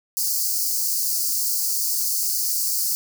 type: high-pass noise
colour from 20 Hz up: white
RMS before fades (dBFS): -23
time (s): 0.17-2.95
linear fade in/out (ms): 0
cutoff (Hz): 4400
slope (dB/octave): 96
effects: none